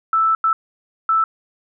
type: tone bursts at uneven times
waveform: sine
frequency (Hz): 1319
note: E6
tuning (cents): +1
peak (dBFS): -13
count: 3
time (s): 0.13-0.35 / 0.44-0.53 / 1.09-1.24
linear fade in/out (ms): 2
effects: none